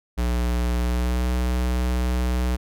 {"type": "tone with pitch glide", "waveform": "square", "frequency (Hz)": [60.1, 61.83], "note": ["B1", "B1"], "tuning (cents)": [-46, 3], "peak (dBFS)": -21, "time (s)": [0.17, 2.57], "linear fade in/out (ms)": 20, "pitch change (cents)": 49, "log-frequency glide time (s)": [0.8, 1.25], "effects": []}